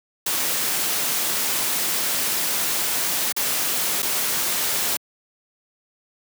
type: noise with dropouts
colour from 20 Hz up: white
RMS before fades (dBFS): -23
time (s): 0.26-4.97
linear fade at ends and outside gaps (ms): 5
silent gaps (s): 3.324-3.364 / 4.022-4.027
effects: high-pass 150 Hz 12 dB/octave